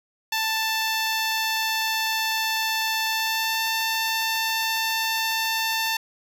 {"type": "tone with pitch glide", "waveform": "10% pulse", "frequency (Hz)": [884, 892.7], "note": ["A5", "A5"], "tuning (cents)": [8, 25], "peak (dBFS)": -14, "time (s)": [0.32, 5.97], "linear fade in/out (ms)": 5, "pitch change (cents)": 17, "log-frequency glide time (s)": [3.08, 3.64], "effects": []}